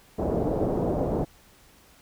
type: low-pass noise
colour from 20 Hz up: white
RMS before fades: -26 dBFS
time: 0.18-1.25 s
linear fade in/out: 10 ms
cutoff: 610 Hz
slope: 24 dB/octave
effects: pink hiss -56 dBFS RMS until 2.01 s